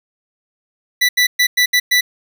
25% pulse tone bursts at uneven times, 1975.5 Hz, B6, in tune, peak -7 dBFS, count 6, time 1.01-1.09 / 1.17-1.27 / 1.39-1.47 / 1.57-1.66 / 1.73-1.8 / 1.91-2.01 s, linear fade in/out 10 ms, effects none

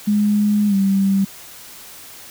sine tone with pitch glide, 208 to 195.2 Hz, G#3 to G3, +3 to -7 cents, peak -13 dBFS, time 0.07-1.25 s, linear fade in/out 10 ms, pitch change -110 cents, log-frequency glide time 0.67-0.75 s, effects white hiss -39 dBFS RMS until 2.3 s

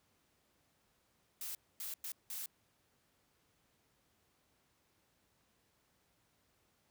blue noise bursts at uneven times, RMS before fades -43 dBFS, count 4, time 1.41-1.55 / 1.8-1.94 / 2.04-2.12 / 2.3-2.46 s, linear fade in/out 2 ms, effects pink hiss -75 dBFS RMS until 6.9 s + high-pass 60 Hz 12 dB/octave

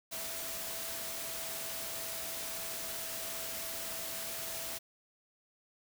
sine tone in noise, 659.3 Hz, E5, in tune, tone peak -49 dBFS, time 0.11-4.79 s, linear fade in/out 20 ms, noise white, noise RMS -40 dBFS, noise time 0.11-4.79 s, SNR -12 dB, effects none

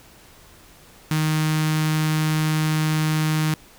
sawtooth tone with notch filter, 155.56 Hz, D#3, in tune, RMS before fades -21 dBFS, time 1.11-3.54 s, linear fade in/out 2 ms, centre 550 Hz, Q 0.76, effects pink hiss -49 dBFS RMS until 3.78 s

